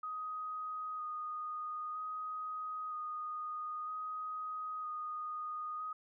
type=tone with vibrato; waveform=sine; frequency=1244 Hz; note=D#6; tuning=1 cent flat; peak=-38 dBFS; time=0.03-5.93 s; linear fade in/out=5 ms; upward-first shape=square; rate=0.52 Hz; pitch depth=13 cents each way; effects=none